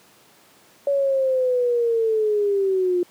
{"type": "linear sweep", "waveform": "sine", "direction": "down", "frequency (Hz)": [566, 350.6], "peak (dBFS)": -17, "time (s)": [0.87, 3.03], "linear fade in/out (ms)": 2, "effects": ["pink hiss -53 dBFS RMS until 3.1 s", "high-pass 200 Hz 12 dB/octave"]}